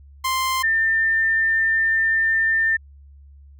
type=tone pair in turn; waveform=sawtooth / sine; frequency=1046.5 / 1797.3 Hz; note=C6 / A6; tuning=0 / +36 cents; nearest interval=major sixth; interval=936 cents; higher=second; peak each=-16 dBFS; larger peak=neither; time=0.24-0.63 / 0.63-2.77 s; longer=second; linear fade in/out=10 ms; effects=added 70 Hz sine -43 dBFS peak until 3.59 s